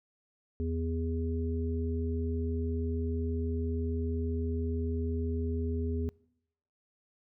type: harmonic tone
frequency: 82.1 Hz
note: E2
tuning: 6 cents flat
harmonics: 1 / 3 / 5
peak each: -31 / -36 / -38 dBFS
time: 0.6-6.09 s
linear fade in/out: 0 ms
effects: noise-tail reverb RT60 0.8 s tail -25 dB re dry